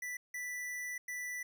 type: tone bursts at uneven times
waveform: square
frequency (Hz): 1975.5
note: B6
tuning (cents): 0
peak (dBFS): -39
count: 3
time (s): 0.02-0.17 / 0.34-0.98 / 1.08-1.43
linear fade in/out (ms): 5
effects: none